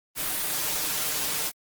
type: noise with comb filter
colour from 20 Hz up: white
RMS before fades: -28 dBFS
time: 0.15-1.52 s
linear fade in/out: 50 ms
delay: 6.6 ms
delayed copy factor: +0.9
effects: Opus 32 kbps